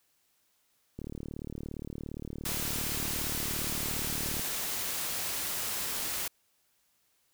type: click train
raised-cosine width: 3 ms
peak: -26 dBFS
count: 128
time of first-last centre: 0.99-4.395 s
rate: 37.3 Hz
type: noise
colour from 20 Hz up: white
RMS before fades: -34 dBFS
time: 2.45-6.28 s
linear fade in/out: 5 ms
effects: white hiss -72 dBFS RMS until 7.33 s